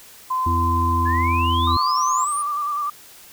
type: tone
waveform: sine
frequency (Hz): 1029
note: C6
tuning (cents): -29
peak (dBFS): -19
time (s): 0.3-2.25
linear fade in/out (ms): 10
type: harmonic tone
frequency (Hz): 84.2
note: E2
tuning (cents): +37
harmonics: 1 / 3 / 4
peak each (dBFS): -20 / -28 / -30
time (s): 0.46-1.77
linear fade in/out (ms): 5
type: exponential sweep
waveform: sine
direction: up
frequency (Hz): 1664 to 9750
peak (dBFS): -26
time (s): 1.05-2.43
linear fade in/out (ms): 20
type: tone with vibrato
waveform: sine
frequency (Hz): 1174.7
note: D6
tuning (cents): 0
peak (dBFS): -21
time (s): 1.67-2.9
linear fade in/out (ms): 5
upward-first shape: square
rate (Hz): 10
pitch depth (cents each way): 34
effects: white hiss -45 dBFS RMS until 3.32 s